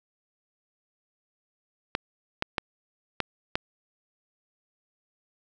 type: clicks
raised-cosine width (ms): 0.3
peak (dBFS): -9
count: 5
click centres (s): 1.951 / 2.424 / 2.582 / 3.203 / 3.555
effects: none